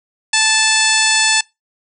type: harmonic tone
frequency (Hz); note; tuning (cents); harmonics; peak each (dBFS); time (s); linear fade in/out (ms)
877; A5; -6; 1 / 2 / 3 / 4 / 5 / 6 / 7 / 8 / 9 / 10; -22 / -18 / -18 / -20 / -20 / -21 / -24 / -23 / -21 / -23; 0.33-1.41; 5
effects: noise-tail reverb RT60 0.2 s tail -23 dB re dry